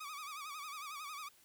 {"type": "tone with vibrato", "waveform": "sawtooth", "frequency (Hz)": 1192, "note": "D6", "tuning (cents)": 25, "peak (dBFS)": -40, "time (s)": [0, 1.29], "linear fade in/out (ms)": 10, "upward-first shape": "sine", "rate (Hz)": 11, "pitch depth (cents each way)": 110, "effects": ["white hiss -66 dBFS RMS until 1.44 s"]}